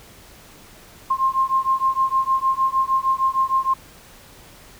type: beating tone pair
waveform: sine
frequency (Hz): 1058 / 1064.5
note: C6 / C6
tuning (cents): +19 / +30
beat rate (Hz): 6.5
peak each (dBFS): -20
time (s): 1.1-3.74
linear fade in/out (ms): 10
effects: pink hiss -46 dBFS RMS until 4.79 s